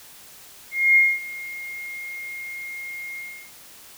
sine tone with ADSR envelope, 2137 Hz, C7, 36 cents sharp, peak -11 dBFS, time 0.71-3.52 s, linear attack 250 ms, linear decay 230 ms, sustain -20 dB, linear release 340 ms, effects white hiss -46 dBFS RMS until 3.97 s

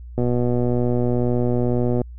click train, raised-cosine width 2 ms, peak -9 dBFS, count 225, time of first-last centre 0.18-2.016 s, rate 122 Hz, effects added 60 Hz sine -34 dBFS peak until 2.18 s

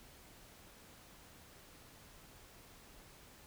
silence, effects pink hiss -59 dBFS RMS until 3.46 s

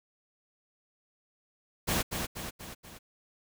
pink noise with echo, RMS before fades -29 dBFS, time 1.87-2.03 s, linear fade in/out 20 ms, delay 240 ms, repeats 4, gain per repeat -5 dB, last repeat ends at 2.99 s, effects none

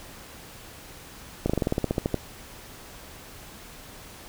slowing click train, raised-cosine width 2 ms, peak -10 dBFS, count 13, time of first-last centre 1.46-2.143 s, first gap 36 ms, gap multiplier 1.08, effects pink hiss -45 dBFS RMS until 4.28 s

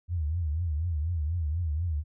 sine tone with vibrato, 80.7 Hz, E2, 36 cents flat, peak -26 dBFS, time 0.08-2.04 s, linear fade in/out 50 ms, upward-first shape triangle, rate 4.1 Hz, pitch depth 200 cents each way, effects none

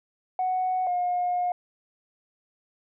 sine tone pair in turn, 741 / 715.6 Hz, F#5 / F5, +2 / +42 cents, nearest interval minor second, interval 60 cents, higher first, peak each -22 dBFS, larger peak neither, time 0.39-0.87 / 0.87-1.52 s, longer second, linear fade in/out 2 ms, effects tanh soft clip ceiling -19 dBFS

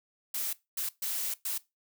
blue noise bursts at uneven times, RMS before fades -33 dBFS, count 4, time 0.34-0.53 / 0.77-0.89 / 1.02-1.34 / 1.45-1.58 s, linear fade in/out 5 ms, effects noise-tail reverb RT60 0.2 s tail -19 dB re dry

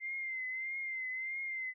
sine tone with vibrato, 2083 Hz, C7, 8 cents flat, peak -36 dBFS, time 0-1.74 s, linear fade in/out 50 ms, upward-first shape triangle, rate 1.6 Hz, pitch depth 56 cents each way, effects none

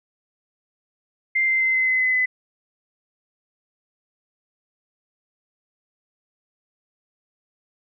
sine tone with pitch steps, 2093 / 2080 / 2067 / 2053 / 2040 / 2028 / 2015 Hz, C7 / C7 / C7 / C7 / C7 / B6 / B6, 0 / -11 / -22 / -33 / -44 / +45 / +34 cents, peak -17 dBFS, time 1.35-2.26 s, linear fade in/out 10 ms, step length 130 ms, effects none

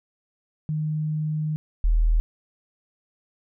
sine tone pair in turn, 153.9 / 40.11 Hz, D#3 / E1, -19 / -47 cents, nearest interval octave + major seventh, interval 2328 cents, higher first, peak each -23 / -16 dBFS, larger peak second, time 0.69-1.56 / 1.84-2.2 s, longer first, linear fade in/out 0 ms, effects none

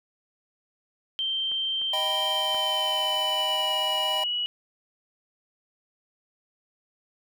sine tone with pitch glide, 3136 to 2926 Hz, G7 to F#7, 0 to -20 cents, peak -25 dBFS, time 1.19-4.46 s, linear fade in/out 0 ms, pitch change -120 cents, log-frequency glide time 2.29-3.73 s
clicks, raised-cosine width 0.5 ms, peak -31 / -32 / -25 dBFS, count 3, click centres 1.517 / 1.816 / 2.546 s
square chord, Eb augmented, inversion none, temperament equal, 622.3 / 784 / 987.8 Hz, Eb5 / G5 / B5, 0 / 0 / 0 cents, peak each -33 dBFS, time 1.93-4.24 s, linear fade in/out 5 ms
effects none

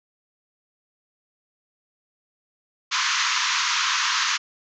pink band-pass noise, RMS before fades -23 dBFS, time 2.91-4.38 s, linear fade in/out 20 ms, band 970 to 6800 Hz, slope 96 dB/octave, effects none

